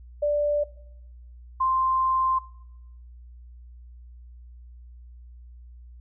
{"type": "tone pair in turn", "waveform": "sine", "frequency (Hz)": [587.3, 1046.4], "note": ["D5", "C6"], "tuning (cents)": [0, 0], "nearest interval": "minor seventh", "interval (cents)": 1000, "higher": "second", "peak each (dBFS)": -20, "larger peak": "neither", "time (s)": [[0.22, 0.64], [1.6, 2.39]], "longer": "second", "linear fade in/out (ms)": 10, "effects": ["noise-tail reverb RT60 0.8 s tail -19 dB re dry", "added 60 Hz sine -43 dBFS peak until 6 s"]}